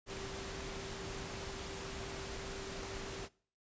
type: tone in noise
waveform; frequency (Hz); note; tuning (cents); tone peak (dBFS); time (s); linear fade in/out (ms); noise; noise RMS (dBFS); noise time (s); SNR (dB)
sine; 389.4; G4; -12; -48; 0.06-3.29; 50; pink; -44; 0.06-3.29; -7
effects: noise-tail reverb RT60 0.5 s tail -23 dB re dry + resampled to 16000 Hz